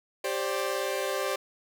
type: chord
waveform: sawtooth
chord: G suspended fourth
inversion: none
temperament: equal with one note detuned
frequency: 392 / 528.7 / 587.3 Hz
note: G4 / C5 / D5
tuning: 0 / +18 / 0 cents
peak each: -29 / -28 / -29 dBFS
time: 0.24-1.36 s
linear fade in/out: 5 ms
effects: none